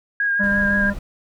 sine tone with vibrato, 1630 Hz, G#6, 33 cents flat, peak -17 dBFS, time 0.2-0.9 s, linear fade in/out 2 ms, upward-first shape triangle, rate 5.8 Hz, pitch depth 31 cents each way
harmonic tone, 200.6 Hz, G3, 40 cents sharp, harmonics 1 / 3 / 5 / 7 / 9, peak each -21 / -28 / -35 / -38 / -39 dBFS, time 0.39-0.94 s, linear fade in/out 20 ms
brown noise, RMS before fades -31 dBFS, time 0.43-0.99 s, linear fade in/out 5 ms
effects none

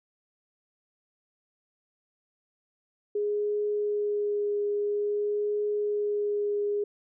sine tone with vibrato, 413.9 Hz, G#4, 6 cents flat, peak -25 dBFS, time 3.15-6.84 s, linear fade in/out 5 ms, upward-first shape triangle, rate 0.5 Hz, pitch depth 13 cents each way, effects none

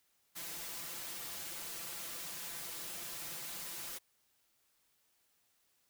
white noise with comb filter, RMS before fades -44 dBFS, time 0.35-3.99 s, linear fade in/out 20 ms, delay 5.9 ms, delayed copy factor +0.85, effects white hiss -75 dBFS RMS until 5.89 s

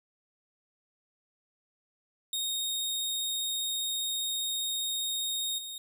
sawtooth tone with level steps, 3715 Hz, A#7, 7 cents flat, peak -27 / -35 dBFS, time 2.33-5.78 s, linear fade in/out 2 ms, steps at 5.58 s, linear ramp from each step 5 ms, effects none

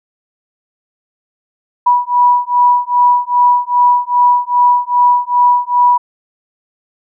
sine beating tone pair, 976 / 978.5 Hz, B5 / B5, -21 / -16 cents, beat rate 2.5 Hz, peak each -11 dBFS, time 1.86-5.98 s, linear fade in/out 10 ms, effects none

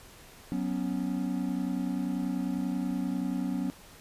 triangle chord, F# suspended fourth, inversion none, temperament equal, 185 / 246.9 / 277.2 Hz, F#3 / B3 / C#4, 0 / 0 / 0 cents, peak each -31 dBFS, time 0.52-3.7 s, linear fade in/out 0 ms, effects pink hiss -52 dBFS RMS until 4 s + resampled to 32000 Hz

